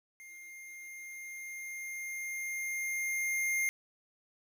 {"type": "tone with level ramp", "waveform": "square", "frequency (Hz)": 2116, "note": "C7", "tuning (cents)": 19, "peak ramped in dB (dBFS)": [-49, -29], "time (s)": [0.2, 3.69], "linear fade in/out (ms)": 0, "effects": ["11-bit"]}